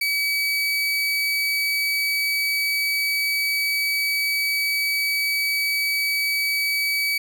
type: tone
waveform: 30% pulse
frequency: 2281 Hz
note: C#7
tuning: 49 cents sharp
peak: -18 dBFS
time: 0.01-7.18 s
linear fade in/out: 5 ms
effects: none